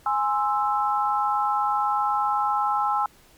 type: chord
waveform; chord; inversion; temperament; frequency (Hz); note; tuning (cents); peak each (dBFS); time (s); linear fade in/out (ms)
sine; Ab augmented; none; equal; 830.6 / 1046.5 / 1318.5; Ab5 / C6 / E6; 0 / 0 / 0; -23 / -27 / -25; 0.06-3.06; 2
effects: pink hiss -55 dBFS RMS until 3.37 s + MP3 96 kbps